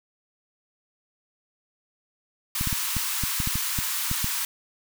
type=high-pass noise; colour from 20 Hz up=white; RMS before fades=-28 dBFS; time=2.55-4.45 s; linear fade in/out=2 ms; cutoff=880 Hz; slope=96 dB/octave
type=clicks; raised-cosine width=5 ms; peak=-16 dBFS; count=11; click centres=2.611 / 2.673 / 2.728 / 2.967 / 3.237 / 3.402 / 3.474 / 3.556 / 3.788 / 4.114 / 4.244 s
effects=none